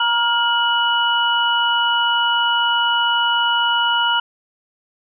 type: tone cluster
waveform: sine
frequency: 944 / 1409 / 2939 Hz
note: A#5 / F6 / F#7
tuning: +22 / +15 / -12 cents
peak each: -19 dBFS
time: 0-4.2 s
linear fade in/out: 5 ms
effects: none